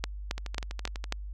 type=two click trains; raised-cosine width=0.2 ms; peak=-12 / -20 dBFS; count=5 / 9; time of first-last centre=0.04-1.124 / 0.38-1.041 s; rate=3.69 / 12.1 Hz; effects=added 50 Hz sine -36 dBFS peak until 1.33 s